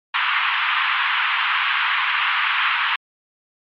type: band-pass noise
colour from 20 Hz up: pink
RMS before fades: -20 dBFS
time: 0.14-2.96 s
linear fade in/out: 5 ms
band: 1000 to 3200 Hz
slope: 48 dB/octave
effects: MP3 48 kbps